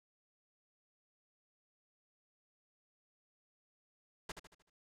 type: noise with echo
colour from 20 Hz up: pink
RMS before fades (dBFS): -42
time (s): 4.29-4.32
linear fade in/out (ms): 5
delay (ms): 76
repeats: 5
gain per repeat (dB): -7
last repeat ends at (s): 4.7
effects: low-pass 9000 Hz 12 dB/octave